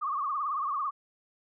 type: tone with vibrato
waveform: sine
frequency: 1156 Hz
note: D6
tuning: 28 cents flat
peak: -28 dBFS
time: 0.01-0.91 s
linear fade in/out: 20 ms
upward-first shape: triangle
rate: 18 Hz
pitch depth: 150 cents each way
effects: none